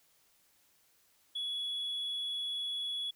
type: tone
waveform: sine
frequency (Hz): 3381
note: G#7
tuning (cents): +30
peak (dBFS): -32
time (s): 1.35-3.11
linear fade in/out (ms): 10
effects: tanh soft clip ceiling -32 dBFS + white hiss -69 dBFS RMS until 3.15 s